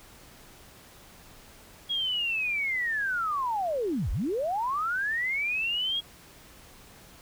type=linear two-way sweep; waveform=sine; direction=down then up; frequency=3322 to 32.7 to 3322 Hz; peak=-26 dBFS; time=1.89-6.01 s; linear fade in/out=20 ms; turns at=4.11 s; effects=pink hiss -52 dBFS RMS until 7.21 s